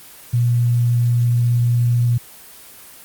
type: tone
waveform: sine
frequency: 120 Hz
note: B2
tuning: 49 cents flat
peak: -13 dBFS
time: 0.33-2.18 s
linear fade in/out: 10 ms
effects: white hiss -41 dBFS RMS until 3.04 s + Opus 24 kbps